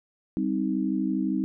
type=chord; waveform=sine; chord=C minor; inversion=second; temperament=just; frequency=196.22 / 261.6 / 314 Hz; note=G3 / C4 / Eb4; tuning=+2 / 0 / +16 cents; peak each=-28 dBFS; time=0.37-1.44 s; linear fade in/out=0 ms; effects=none